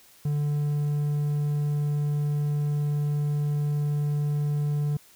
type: tone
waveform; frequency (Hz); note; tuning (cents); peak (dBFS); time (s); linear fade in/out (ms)
triangle; 146.83; D3; 0; -21; 0.25-4.97; 5
effects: white hiss -55 dBFS RMS until 5.15 s